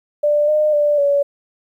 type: tone with pitch steps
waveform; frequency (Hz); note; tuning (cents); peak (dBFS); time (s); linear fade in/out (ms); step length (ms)
sine; 591 / 608 / 589 / 568; D5 / D#5 / D5 / C#5; +11 / -40 / +5 / +42; -12; 0.23-1.23; 10; 250
effects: 9-bit